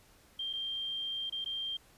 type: tone with dropouts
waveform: sine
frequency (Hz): 3177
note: G7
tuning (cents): +23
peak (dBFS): -34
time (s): 0.39-1.77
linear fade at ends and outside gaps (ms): 5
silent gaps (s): 0.53-0.534 / 1.298-1.323 / 1.445-1.459
effects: pink hiss -62 dBFS RMS until 1.97 s + resampled to 32000 Hz